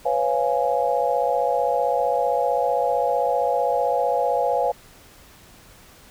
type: chord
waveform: sine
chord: C# dominant seventh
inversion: third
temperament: just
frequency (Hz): 498.9 / 554.4 / 693 / 831.5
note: B4 / C#5 / E#5 / G#5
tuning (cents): +17 / 0 / -14 / +2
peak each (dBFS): -24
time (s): 0.05-4.72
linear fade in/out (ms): 10
effects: pink hiss -49 dBFS RMS until 6.1 s